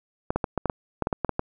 clicks, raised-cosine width 1 ms, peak -10 dBFS, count 12, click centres 0.305 / 0.36 / 0.442 / 0.577 / 0.657 / 0.698 / 1.023 / 1.071 / 1.128 / 1.247 / 1.293 / 1.394 s, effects none

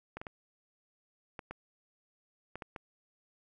clicks, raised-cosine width 0.5 ms, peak -26 dBFS, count 8, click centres 0.17 / 0.215 / 0.268 / 1.392 / 1.51 / 2.556 / 2.622 / 2.762 s, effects none

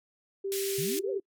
sine tone, 392 Hz, G4, in tune, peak -30 dBFS, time 0.44-1.18 s, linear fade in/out 10 ms
white band-pass noise, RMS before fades -36 dBFS, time 0.52-0.99 s, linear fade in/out 0 ms, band 2000 to 15000 Hz, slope 24 dB/octave
sine exponential two-way sweep, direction up then down, 132.1 to 552 to 354.7 Hz, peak -33 dBFS, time 0.78-1.2 s, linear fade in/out 5 ms, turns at 1.1 s
effects noise-tail reverb RT60 0.1 s tail -24 dB re dry

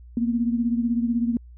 sine beating tone pair, 233.1 / 249.1 Hz, A#3 / B3, 0 / +15 cents, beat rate 16 Hz, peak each -21 / -27 dBFS, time 0.17-1.37 s, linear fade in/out 2 ms, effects added 60 Hz sine -42 dBFS peak until 1.57 s

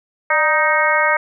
harmonic tone with a mistuned harmonic, 312.1 Hz, D#4, 5 cents sharp, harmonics 2 / 3 / 4 / 5 / 6 / 7, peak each -20 / -20 / -20 / -20 / -20 / -20 dBFS, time 0.3-1.17 s, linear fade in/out 5 ms, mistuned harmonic 2, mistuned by -72 cents, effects none

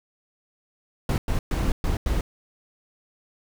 brown noise bursts at uneven times, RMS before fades -23 dBFS, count 5, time 1.09-1.18 / 1.28-1.39 / 1.51-1.72 / 1.84-1.97 / 2.06-2.21 s, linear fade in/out 2 ms, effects none

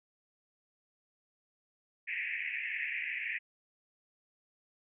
pink band-pass noise, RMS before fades -37 dBFS, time 2.07-3.39 s, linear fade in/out 20 ms, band 1800 to 2600 Hz, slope 96 dB/octave, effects none

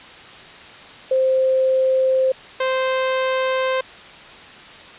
sine / sawtooth tone pair in turn, 523.3 / 521.4 Hz, C5 / C5, 0 / -6 cents, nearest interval unison, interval 6 cents, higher first, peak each -14 dBFS, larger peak neither, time 1.11-2.32 / 2.6-3.81 s, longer neither, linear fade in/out 5 ms, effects white hiss -40 dBFS RMS until 4.98 s + resampled to 8000 Hz

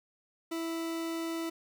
40% pulse tone, 329.6 Hz, E4, in tune, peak -32 dBFS, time 0.51-1.5 s, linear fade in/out 10 ms, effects 10-bit

